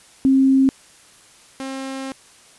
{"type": "tone pair in turn", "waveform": ["sine", "sawtooth"], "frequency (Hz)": [267.3, 267.3], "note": ["C4", "C4"], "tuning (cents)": [37, 37], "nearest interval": "unison", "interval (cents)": 0, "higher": "neither", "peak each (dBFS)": [-11, -23], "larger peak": "first", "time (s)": [[0.25, 0.69], [1.6, 2.12]], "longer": "second", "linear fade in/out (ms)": 0, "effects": ["white hiss -49 dBFS RMS until 2.58 s", "resampled to 24000 Hz"]}